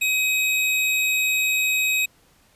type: tone pair together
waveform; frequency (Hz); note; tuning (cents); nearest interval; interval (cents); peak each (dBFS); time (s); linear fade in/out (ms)
square; 2533 / 3795; D#7 / A#7; +30 / +30; perfect fifth; 700; -20 / -30; 0.01-2.06; 10
effects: pink hiss -58 dBFS RMS until 2.55 s + resampled to 32000 Hz